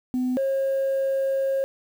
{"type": "tone pair in turn", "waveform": "sine", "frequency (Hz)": [252.7, 540.1], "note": ["B3", "C#5"], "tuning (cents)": [40, -45], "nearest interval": "octave + minor second", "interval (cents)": 1315, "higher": "second", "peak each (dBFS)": [-20, -19], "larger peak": "second", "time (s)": [[0.14, 0.37], [0.37, 1.64]], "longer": "second", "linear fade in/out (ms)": 0, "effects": ["tanh soft clip ceiling -19 dBFS", "8-bit"]}